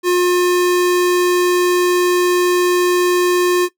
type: tone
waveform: square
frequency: 357.1 Hz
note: F4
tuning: 39 cents sharp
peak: -12 dBFS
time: 0.03-3.69 s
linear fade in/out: 50 ms
effects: noise-tail reverb RT60 0.1 s tail -17 dB re dry